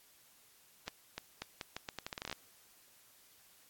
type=accelerating click train; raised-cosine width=0.2 ms; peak=-22 dBFS; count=16; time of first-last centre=0.88-2.327 s; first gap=300 ms; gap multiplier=0.8; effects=white hiss -64 dBFS RMS until 3.69 s + AAC 64 kbps